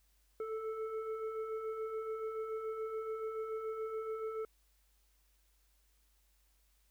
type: tone with frequency modulation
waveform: sine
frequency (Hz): 441.5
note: A4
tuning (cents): +6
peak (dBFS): -37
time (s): 0.4-4.45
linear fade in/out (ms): 2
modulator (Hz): 876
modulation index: 0.71
effects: added 50 Hz sine -70 dBFS peak until 6.9 s + white hiss -75 dBFS RMS until 6.9 s